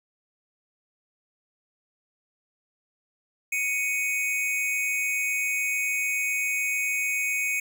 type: tone pair together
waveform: square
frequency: 2227 / 2500 Hz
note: C#7 / D#7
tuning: +7 / +8 cents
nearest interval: major second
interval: 201 cents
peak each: -28 dBFS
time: 3.52-7.6 s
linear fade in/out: 5 ms
effects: none